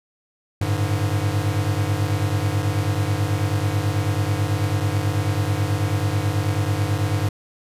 square chord, G suspended second, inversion none, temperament equal with one note detuned, 98 / 107.18 / 146.83 Hz, G2 / A2 / D3, 0 / -45 / 0 cents, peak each -23 / -24 / -29 dBFS, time 0.61-7.29 s, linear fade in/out 5 ms, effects resampled to 32000 Hz

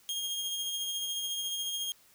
sawtooth tone with tremolo, 3241 Hz, G#7, 43 cents flat, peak -28 dBFS, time 0.09-1.92 s, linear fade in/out 0 ms, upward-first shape sine, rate 14 Hz, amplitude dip 30%, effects white hiss -62 dBFS RMS until 2.14 s

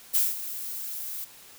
violet noise with ADSR envelope, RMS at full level -21 dBFS, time 0.13-1.25 s, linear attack 27 ms, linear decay 190 ms, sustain -14 dB, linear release 12 ms, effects white hiss -50 dBFS RMS until 1.58 s

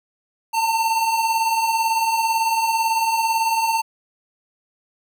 square beating tone pair, 885 / 903 Hz, A5 / A5, +10 / +45 cents, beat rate 18 Hz, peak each -27 / -19 dBFS, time 0.53-3.82 s, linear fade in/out 20 ms, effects 9-bit

